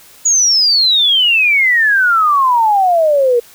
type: exponential sweep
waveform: sine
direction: down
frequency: 6860 to 466.2 Hz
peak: -8 dBFS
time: 0.25-3.4 s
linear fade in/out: 10 ms
effects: white hiss -42 dBFS RMS until 3.54 s